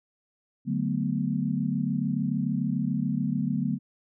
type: chord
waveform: sine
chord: B minor seventh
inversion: first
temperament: equal with one note detuned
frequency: 146.83 / 186.39 / 220 / 246.9 Hz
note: D3 / F#3 / A3 / B3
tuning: 0 / +13 / 0 / 0 cents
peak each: -30 dBFS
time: 0.65-3.79 s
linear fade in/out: 50 ms
effects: none